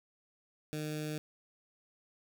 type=tone with notch filter; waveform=15% pulse; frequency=152.6 Hz; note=D#3; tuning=33 cents flat; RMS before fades=-38 dBFS; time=0.73-1.18 s; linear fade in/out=0 ms; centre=1000 Hz; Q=0.77; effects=none